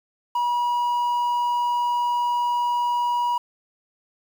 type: tone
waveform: triangle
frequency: 965 Hz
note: B5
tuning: 40 cents flat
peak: -18 dBFS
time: 0.35-3.38 s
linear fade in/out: 5 ms
effects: 8-bit